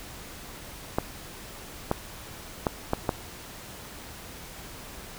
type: clicks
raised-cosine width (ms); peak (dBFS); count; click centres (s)
1; -9; 5; 0.985 / 1.914 / 2.668 / 2.934 / 3.092
effects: pink hiss -43 dBFS RMS until 5.18 s